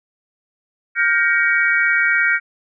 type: chord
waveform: sine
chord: G half-diminished seventh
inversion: third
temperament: just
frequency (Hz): 1411.2 / 1568 / 1881.6 / 2258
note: F6 / G6 / Bb6 / Db7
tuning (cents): +18 / 0 / +16 / +31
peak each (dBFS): -19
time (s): 0.95-2.4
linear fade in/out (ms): 50
effects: none